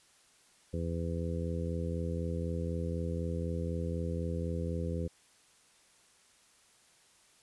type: harmonic tone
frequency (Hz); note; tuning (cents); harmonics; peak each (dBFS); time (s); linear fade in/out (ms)
84; E2; +33; 1 / 2 / 3 / 4 / 5 / 6; -35 / -37 / -43 / -44 / -43 / -41; 0.73-5.08; 10
effects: white hiss -64 dBFS RMS until 7.42 s + resampled to 24000 Hz